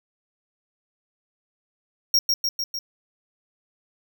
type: tone with echo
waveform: square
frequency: 5588 Hz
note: F8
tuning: in tune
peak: -16 dBFS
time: 2.14-2.19 s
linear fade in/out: 2 ms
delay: 150 ms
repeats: 4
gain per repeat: -3 dB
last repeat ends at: 2.79 s
effects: none